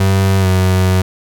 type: tone with pitch glide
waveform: 35% pulse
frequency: 96.3 to 93.13 Hz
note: G2 to F#2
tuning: -30 to +12 cents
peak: -8 dBFS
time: 0-1.02 s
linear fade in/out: 5 ms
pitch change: -58 cents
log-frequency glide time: 0.39-0.47 s
effects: none